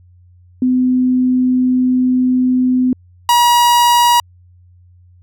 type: tone pair in turn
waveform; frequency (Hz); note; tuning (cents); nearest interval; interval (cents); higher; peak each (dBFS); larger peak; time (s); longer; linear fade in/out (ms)
sine / 45% pulse; 253.6 / 959.2; B3 / A#5; +46 / +49; octave + major seventh; 2303; second; -10 / -8; second; 0.62-2.93 / 3.29-4.2; first; 2
effects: added 89 Hz sine -43 dBFS peak until 5.22 s